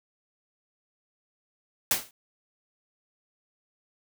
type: noise with exponential decay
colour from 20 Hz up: white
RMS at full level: -20 dBFS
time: 1.91-2.11 s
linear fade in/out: 2 ms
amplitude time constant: 42 ms
effects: none